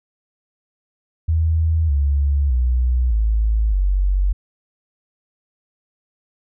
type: tone with pitch steps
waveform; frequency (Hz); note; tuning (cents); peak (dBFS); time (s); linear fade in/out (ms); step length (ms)
sine; 80.6 / 70.57 / 61.79 / 54.11 / 47.37; E2 / C#2 / B1 / A1 / F#1; -38 / +32 / +2 / -28 / +41; -14; 1.28-4.33; 10; 610
effects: none